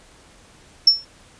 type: tone with exponential decay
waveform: sine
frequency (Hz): 5400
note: E8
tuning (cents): +41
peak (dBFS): -5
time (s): 0.87-1.05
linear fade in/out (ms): 5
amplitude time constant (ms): 37
effects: pink hiss -50 dBFS RMS until 1.39 s + resampled to 22050 Hz